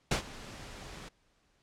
pink noise with ADSR envelope, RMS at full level -26 dBFS, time 0.11-1.09 s, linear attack 6 ms, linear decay 100 ms, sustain -20 dB, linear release 10 ms, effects pink hiss -71 dBFS RMS until 1.62 s + low-pass 7000 Hz 12 dB/octave

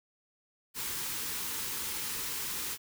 white band-stop noise, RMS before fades -36 dBFS, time 0.74-2.78 s, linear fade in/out 50 ms, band 530 to 810 Hz, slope 96 dB/octave, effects none

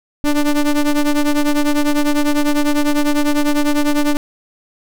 square ring-modulated tone, 148 Hz, D3, 14 cents sharp, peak -10 dBFS, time 0.24-4.17 s, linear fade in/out 0 ms, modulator 143 Hz, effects none

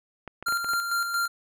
clicks, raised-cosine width 0.5 ms, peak -22 dBFS, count 6, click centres 0.277 / 0.426 / 0.485 / 0.524 / 0.645 / 0.735 s
square tone with tremolo, 1388 Hz, F6, 11 cents flat, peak -24 dBFS, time 0.46-1.28 s, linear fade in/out 10 ms, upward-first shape square, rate 4.4 Hz, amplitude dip 45%
effects none

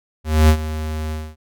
square tone with ADSR envelope, 77.78 Hz, D#2, in tune, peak -8 dBFS, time 0.24-1.36 s, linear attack 250 ms, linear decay 74 ms, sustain -15 dB, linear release 240 ms, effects none

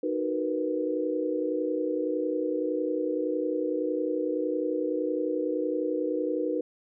sine chord, B major seventh, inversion first, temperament just, 308.7 / 370.4 / 463 / 493.9 Hz, D#4 / F#4 / A#4 / B4, -14 / +2 / -12 / 0 cents, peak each -30 / -33 / -34 / -30 dBFS, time 0.03-6.61 s, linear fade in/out 5 ms, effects none

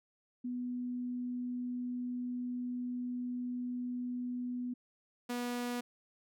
sine / sawtooth tone pair in turn, 246.9 / 243.2 Hz, B3 / B3, 0 / -26 cents, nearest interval unison, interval 26 cents, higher first, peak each -35 / -31 dBFS, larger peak second, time 0.44-4.74 / 5.29-5.81 s, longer first, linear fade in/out 10 ms, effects none

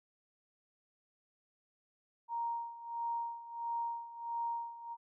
sine tone with tremolo, 934 Hz, A#5, 3 cents sharp, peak -33 dBFS, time 2.28-4.97 s, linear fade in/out 50 ms, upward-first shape sine, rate 1.5 Hz, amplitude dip 80%, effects none

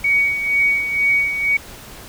sine tone with tremolo, 2247 Hz, C#7, 23 cents sharp, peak -12 dBFS, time 0.04-1.57 s, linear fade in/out 5 ms, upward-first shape sine, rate 2.1 Hz, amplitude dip 60%, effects pink hiss -38 dBFS RMS until 2.08 s

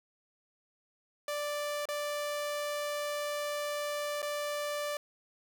sawtooth tone with dropouts, 587.3 Hz, D5, in tune, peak -29 dBFS, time 1.28-4.97 s, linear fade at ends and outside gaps 2 ms, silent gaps 1.855-1.887 / 4.219-4.227 s, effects none

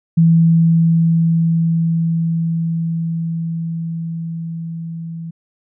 sine tone with level ramp, 165.2 Hz, E3, 4 cents sharp, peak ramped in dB -7 to -25 dBFS, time 0.17-5.31 s, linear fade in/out 10 ms, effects none

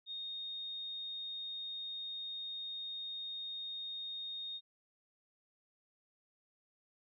sine tone, 3700 Hz, A#7, 14 cents flat, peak -40 dBFS, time 0.06-4.61 s, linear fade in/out 50 ms, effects none

